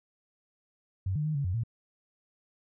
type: tone with pitch steps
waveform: sine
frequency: 94.9 / 150.5 / 154.4 / 140.8 / 90.5 / 115.4 Hz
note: F#2 / D3 / D#3 / C#3 / F#2 / A#2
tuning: +44 / +43 / -13 / +27 / -38 / -17 cents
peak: -27 dBFS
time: 1.06-1.636 s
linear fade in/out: 5 ms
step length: 96 ms
effects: none